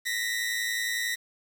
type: tone pair together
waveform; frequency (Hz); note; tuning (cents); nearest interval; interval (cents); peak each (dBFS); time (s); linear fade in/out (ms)
sawtooth; 1864.7 / 1975.6; A#6 / B6; 0 / 0; minor second; 100; -27 / -27; 0.05-1.16; 20
effects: 8-bit